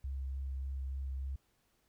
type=tone with vibrato; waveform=sine; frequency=67.2 Hz; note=C2; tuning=47 cents sharp; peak=-35 dBFS; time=0.04-1.36 s; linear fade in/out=5 ms; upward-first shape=sine; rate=3.4 Hz; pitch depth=15 cents each way; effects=tanh soft clip ceiling -31 dBFS + pink hiss -75 dBFS RMS until 1.88 s